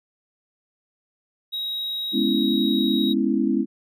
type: tone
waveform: triangle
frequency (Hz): 3811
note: A#7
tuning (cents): +38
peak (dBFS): -24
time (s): 1.52-3.14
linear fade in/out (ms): 20
type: chord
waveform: sine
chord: C# minor seventh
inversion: second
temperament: equal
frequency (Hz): 207.7 / 246.9 / 277.2 / 329.6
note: G#3 / B3 / C#4 / E4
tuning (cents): 0 / 0 / 0 / 0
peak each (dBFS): -24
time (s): 2.12-3.66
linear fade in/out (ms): 50
effects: none